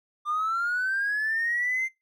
triangle linear sweep, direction up, 1186 to 2100 Hz, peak -21 dBFS, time 0.25-1.89 s, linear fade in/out 50 ms, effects noise-tail reverb RT60 0.2 s tail -23 dB re dry + tanh soft clip ceiling -21 dBFS

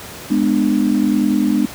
sine chord, G# diminished, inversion none, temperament just, 207.7 / 249.2 / 299 Hz, G#3 / B3 / D4, 0 / +16 / +31 cents, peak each -17 dBFS, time 0.3-1.66 s, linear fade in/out 10 ms, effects pink hiss -33 dBFS RMS until 1.74 s + high-pass 80 Hz 12 dB/octave

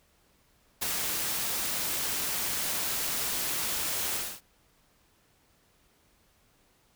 white noise with ADSR envelope, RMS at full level -28 dBFS, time 0.81-4.41 s, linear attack 18 ms, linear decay 4 ms, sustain -3 dB, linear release 260 ms, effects pink hiss -66 dBFS RMS until 6.95 s

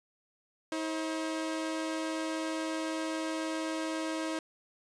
sawtooth tone pair together, 319.1 / 534.3 Hz, D#4 / C5, +44 / +36 cents, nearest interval major sixth, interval 892 cents, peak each -29 / -36 dBFS, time 0.72-4.39 s, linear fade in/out 2 ms, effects resampled to 22050 Hz

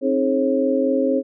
sine tone cluster, 265.8 / 310 / 423.5 / 541 Hz, C4 / D#4 / G#4 / C#5, +27 / -6 / +34 / -42 cents, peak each -20 / -25 / -24 / -20 dBFS, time 0.01-1.23 s, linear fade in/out 50 ms, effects none

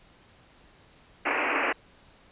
white band-pass noise, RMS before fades -27 dBFS, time 1.25-1.73 s, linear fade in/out 10 ms, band 260 to 2700 Hz, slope 96 dB/octave, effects pink hiss -57 dBFS RMS until 2.31 s + resampled to 8000 Hz

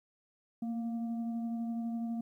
sine tone with frequency modulation, 230 Hz, A#3, 23 cents flat, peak -33 dBFS, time 0.62-2.21 s, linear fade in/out 5 ms, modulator 472 Hz, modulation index 0.34, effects 12-bit

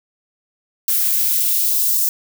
violet noise with high-pass filter sweep, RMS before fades -17 dBFS, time 0.88-2.09 s, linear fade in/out 2 ms, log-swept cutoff 1200 to 5600 Hz, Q 1.1, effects none

